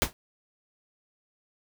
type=noise with exponential decay; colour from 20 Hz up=pink; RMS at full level=-19 dBFS; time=0.02-0.13 s; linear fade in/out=0 ms; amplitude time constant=22 ms; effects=none